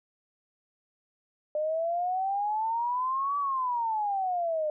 sine exponential two-way sweep, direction up then down, 600 to 1154 to 600 Hz, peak -26 dBFS, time 1.55-4.7 s, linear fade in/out 2 ms, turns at 3.38 s, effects none

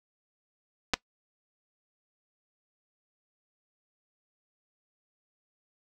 clicks, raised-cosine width 0.2 ms, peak -7 dBFS, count 2, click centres 0.936 / 0.94 s, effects noise-tail reverb RT60 0.1 s tail -21 dB re dry

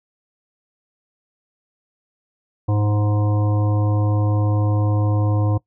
harmonic tone, 104.3 Hz, G#2, 8 cents sharp, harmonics 1 / 3 / 5 / 7 / 9 / 10, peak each -16 / -26 / -30 / -33 / -35 / -36 dBFS, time 2.68-5.58 s, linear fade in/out 10 ms, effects noise-tail reverb RT60 0.1 s tail -20 dB re dry

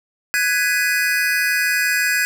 square chord, G# minor seventh, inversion third, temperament just, 1495.1 / 1661.2 / 1993.5 / 2492 Hz, F#6 / G#6 / B6 / D#7, +18 / 0 / +16 / +2 cents, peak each -24 / -20 / -25 / -24 dBFS, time 0.34-2.25 s, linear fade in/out 0 ms, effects none

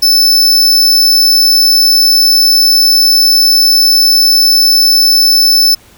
45% pulse tone, 5270 Hz, E8, 1 cent flat, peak -5 dBFS, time 0.02-5.75 s, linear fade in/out 10 ms, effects pink hiss -42 dBFS RMS until 5.97 s

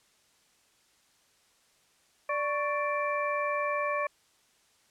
harmonic tone with a mistuned harmonic, 587.3 Hz, D5, in tune, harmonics 1 / 2 / 3 / 4, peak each -31 / -31 / -37 / -36 dBFS, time 2.29-4.07 s, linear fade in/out 5 ms, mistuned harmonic 2, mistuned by -92 cents, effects white hiss -66 dBFS RMS until 4.9 s + low-pass 9000 Hz 12 dB/octave

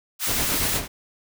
white high-pass noise, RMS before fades -25 dBFS, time 0.19-0.81 s, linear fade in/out 50 ms, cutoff 1100 Hz, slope 12 dB/octave
pink noise with tremolo, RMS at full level -25 dBFS, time 0.26-0.88 s, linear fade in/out 50 ms, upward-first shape triangle, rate 8.4 Hz, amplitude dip 65%
effects none

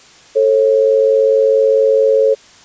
sine tone pair together, 442.2 / 542.3 Hz, A4 / C#5, +9 / -38 cents, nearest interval major third, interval 353 cents, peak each -11 dBFS, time 0.35-2.35 s, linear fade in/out 20 ms, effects white hiss -43 dBFS RMS until 2.64 s + resampled to 16000 Hz

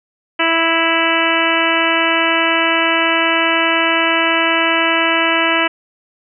harmonic tone, 329.6 Hz, E4, in tune, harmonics 1 / 2 / 3 / 4 / 5 / 6 / 7 / 8 / 9, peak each -21 / -21 / -21 / -21 / -21 / -21 / -21 / -21 / -21 dBFS, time 0.39-5.68 s, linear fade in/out 10 ms, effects none

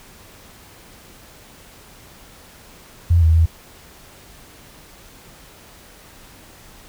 sine tone with pitch steps, 85.4 / 80.6 / 81.8 Hz, F2 / E2 / E2, -38 / -38 / -13 cents, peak -10 dBFS, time 3.1-3.46 s, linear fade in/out 10 ms, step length 120 ms, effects pink hiss -45 dBFS RMS until 6.88 s

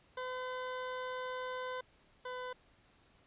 20% pulse tone pair in turn, 508 / 503 Hz, B4 / B4, +49 / +32 cents, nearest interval unison, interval 17 cents, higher first, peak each -33 / -35 dBFS, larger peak first, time 0.17-1.81 / 2.25-2.53 s, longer first, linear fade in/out 5 ms, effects pink hiss -67 dBFS RMS until 3.26 s + resampled to 8000 Hz

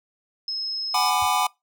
sine tone, 5170 Hz, E8, 34 cents flat, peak -25 dBFS, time 0.48-1.1 s, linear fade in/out 2 ms
square chord, G# half-diminished seventh, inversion third, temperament just, 747.5 / 830.6 / 996.7 / 1196.1 Hz, F#5 / G#5 / B5 / D6, +17 / 0 / +16 / +31 cents, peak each -26 dBFS, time 0.94-1.47 s, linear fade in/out 5 ms
sine tone with exponential decay, 87.6 Hz, F2, 6 cents sharp, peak -33 dBFS, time 1.22-1.3 s, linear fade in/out 5 ms, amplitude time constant 17 ms
effects noise-tail reverb RT60 0.2 s tail -24 dB re dry

